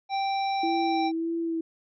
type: harmonic tone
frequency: 783 Hz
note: G5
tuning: 2 cents flat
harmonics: 1 / 3 / 5 / 7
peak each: -25 / -37 / -38 / -43 dBFS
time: 0.09-1.12 s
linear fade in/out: 50 ms
type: tone with vibrato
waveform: sine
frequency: 329.6 Hz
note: E4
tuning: in tune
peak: -26 dBFS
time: 0.63-1.61 s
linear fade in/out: 5 ms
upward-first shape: sine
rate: 1.7 Hz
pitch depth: 24 cents each way
effects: none